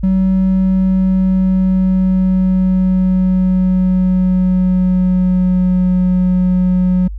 triangle tone with pitch glide, 188.9 to 182.57 Hz, F#3 to F#3, +36 to -23 cents, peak -7 dBFS, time 0.03-7.08 s, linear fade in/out 10 ms, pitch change -59 cents, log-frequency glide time 0.28-5.88 s, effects tanh soft clip ceiling -4 dBFS + added 50 Hz sine -22 dBFS peak until 7.18 s

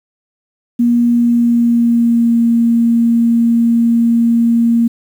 sine tone with pitch glide, 238.2 to 232.8 Hz, A#3 to A#3, +38 to -2 cents, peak -8 dBFS, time 0.79-4.88 s, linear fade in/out 10 ms, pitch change -40 cents, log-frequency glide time 1.03-2.39 s, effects 7-bit

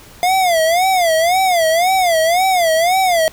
square tone with vibrato, 698.5 Hz, F5, in tune, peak -12 dBFS, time 0.23-3.28 s, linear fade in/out 0 ms, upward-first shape sine, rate 1.9 Hz, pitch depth 160 cents each way, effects pink hiss -41 dBFS RMS until 3.32 s

